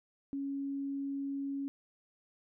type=tone; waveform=sine; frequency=277.2 Hz; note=C#4; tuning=in tune; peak=-34 dBFS; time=0.33-1.68 s; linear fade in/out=0 ms; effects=none